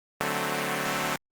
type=chord; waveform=5% pulse; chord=D dominant seventh; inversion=none; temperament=equal; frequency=146.83 / 185 / 220 / 261.6 Hz; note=D3 / F#3 / A3 / C4; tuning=0 / 0 / 0 / 0 cents; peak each=-21 dBFS; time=0.21-1.16 s; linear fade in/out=0 ms; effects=Opus 24 kbps